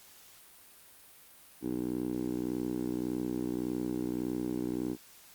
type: tone with band-pass filter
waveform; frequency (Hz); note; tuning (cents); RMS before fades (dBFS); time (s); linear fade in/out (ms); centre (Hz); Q
10% pulse; 61.74; B1; 0; -34; 1.61-4.97; 50; 310; 3
effects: white hiss -56 dBFS RMS until 5.34 s + Opus 48 kbps